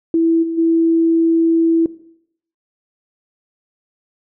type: tone with level steps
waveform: sine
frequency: 329.6 Hz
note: E4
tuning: in tune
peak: -11 / -20 / -11 dBFS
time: 0.14-1.86 s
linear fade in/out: 2 ms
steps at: 0.42 / 0.57 s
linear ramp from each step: 20 ms
effects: noise-tail reverb RT60 0.7 s tail -18 dB re dry